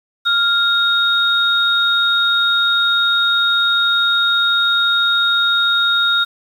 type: tone pair together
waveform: sine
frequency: 1396.9 / 3729 Hz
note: F6 / A#7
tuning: 0 / 0 cents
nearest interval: octave + perfect fourth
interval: 1700 cents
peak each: -15 dBFS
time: 0.25-6.25 s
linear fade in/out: 20 ms
effects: 7-bit